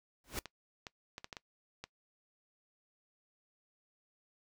pink noise with exponential growth, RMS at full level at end -34 dBFS, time 0.24-0.39 s, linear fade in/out 1 ms, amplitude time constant 32 ms
clicks, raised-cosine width 0.2 ms, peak -26 dBFS, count 7, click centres 0.457 / 0.868 / 1.181 / 1.244 / 1.328 / 1.368 / 1.84 s
effects noise-tail reverb RT60 0.1 s tail -21 dB re dry

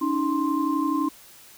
sine tone cluster, 282.9 / 314.7 / 1049 Hz, C#4 / D#4 / C6, +35 / +20 / +4 cents, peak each -25 / -25 / -27 dBFS, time 0.01-1.09 s, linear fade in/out 10 ms, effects white hiss -49 dBFS RMS until 1.57 s

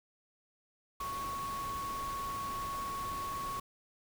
sine tone in noise, 1108.7 Hz, C#6, in tune, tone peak -36 dBFS, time 1-3.6 s, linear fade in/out 5 ms, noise pink, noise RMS -45 dBFS, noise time 1-3.6 s, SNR +6 dB, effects none

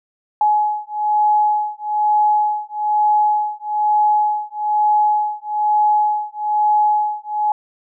sine beating tone pair, 843 / 844.1 Hz, G#5 / G#5, +26 / +28 cents, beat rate 1.1 Hz, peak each -17 dBFS, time 0.41-7.52 s, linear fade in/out 2 ms, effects none

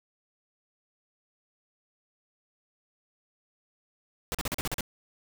pink noise bursts, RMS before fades -31 dBFS, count 8, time 4.32-4.808 s, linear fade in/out 0 ms, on 26 ms, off 40 ms, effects none

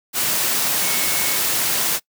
sine tone in noise, 2200 Hz, C#7, 14 cents flat, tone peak -29 dBFS, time 0.79-1.39 s, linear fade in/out 50 ms, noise white, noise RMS -20 dBFS, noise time 0.13-2 s, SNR -12 dB, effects noise-tail reverb RT60 0.1 s tail -23 dB re dry + high-pass 100 Hz 12 dB/octave

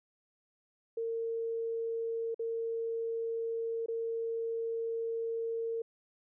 sine tone with dropouts, 457 Hz, A#4, 34 cents flat, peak -32 dBFS, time 0.97-5.82 s, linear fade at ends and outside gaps 5 ms, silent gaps 2.345-2.393 / 3.861-3.883 s, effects none

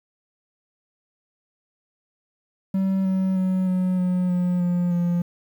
triangle tone with pitch steps, 191.7 / 189.06 / 186.46 / 183.89 / 181.36 / 178.86 / 176.4 / 173.97 Hz, G3 / F#3 / F#3 / F#3 / F#3 / F3 / F3 / F3, -38 / +38 / +14 / -10 / -34 / +42 / +18 / -6 cents, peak -17 dBFS, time 2.74-5.22 s, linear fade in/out 5 ms, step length 310 ms, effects 9-bit

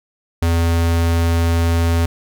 square tone, 83.9 Hz, E2, 31 cents sharp, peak -14 dBFS, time 0.42-2.06 s, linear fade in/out 5 ms, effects none

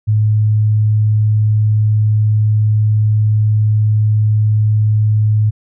sine tone, 107.1 Hz, A2, 46 cents flat, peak -9 dBFS, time 0.07-5.51 s, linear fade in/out 20 ms, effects none

